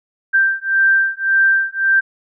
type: beating tone pair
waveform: sine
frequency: 1571 / 1572.8 Hz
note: G6 / G6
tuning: +3 / +5 cents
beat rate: 1.8 Hz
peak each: -15 dBFS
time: 0.33-2.01 s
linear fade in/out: 20 ms
effects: none